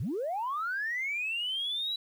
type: linear sweep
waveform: sine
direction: up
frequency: 84.9 to 3951 Hz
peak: -29 dBFS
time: 0-1.96 s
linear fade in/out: 5 ms
effects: tanh soft clip ceiling -26 dBFS + 10-bit